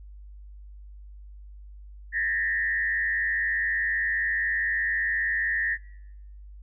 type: tone with frequency modulation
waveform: sine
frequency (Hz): 1826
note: A#6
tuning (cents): -36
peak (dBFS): -23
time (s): 2.12-5.78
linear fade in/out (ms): 50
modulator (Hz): 95.2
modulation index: 1.1
effects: noise-tail reverb RT60 0.9 s tail -23 dB re dry + added 50 Hz sine -42 dBFS peak until 6.62 s